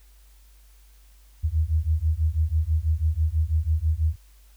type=beating tone pair; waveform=sine; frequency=76.1 / 82.2 Hz; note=D#2 / E2; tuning=-38 / -4 cents; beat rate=6.1 Hz; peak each=-23 dBFS; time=1.43-4.16 s; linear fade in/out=20 ms; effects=added 50 Hz sine -50 dBFS peak until 4.56 s + white hiss -61 dBFS RMS until 4.56 s

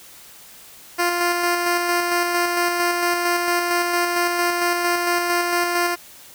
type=tone with tremolo; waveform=10% pulse; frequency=349.2 Hz; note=F4; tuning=in tune; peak=-9 dBFS; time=0.98-5.96 s; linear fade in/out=20 ms; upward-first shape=square; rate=4.4 Hz; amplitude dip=30%; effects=white hiss -44 dBFS RMS until 6.34 s

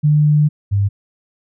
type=tone pair in turn; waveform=sine; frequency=149.7 / 100.1 Hz; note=D3 / G2; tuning=+33 / +37 cents; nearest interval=perfect fifth; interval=696 cents; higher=first; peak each=-9 / -12 dBFS; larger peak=first; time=0.03-0.49 / 0.71-0.89 s; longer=first; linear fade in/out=20 ms; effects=none

